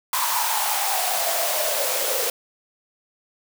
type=noise with high-pass filter sweep; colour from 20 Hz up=white; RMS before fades=-23 dBFS; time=0.13-2.3 s; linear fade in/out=2 ms; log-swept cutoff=1000 to 490 Hz; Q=8.1; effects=none